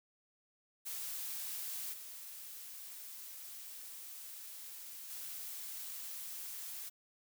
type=noise with level steps; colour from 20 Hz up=blue; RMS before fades=-42 / -49 / -45 dBFS; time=0.85-6.9 s; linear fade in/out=20 ms; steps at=1.92 / 5.09 s; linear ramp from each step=20 ms; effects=none